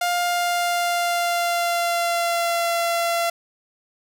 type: tone with pitch glide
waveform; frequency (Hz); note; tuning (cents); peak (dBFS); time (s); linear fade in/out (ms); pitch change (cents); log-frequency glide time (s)
sawtooth; 704 to 681.6; F5 to F5; +14 to -42; -16; 0.01-3.3; 5; -56; 0.21-2.71
effects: none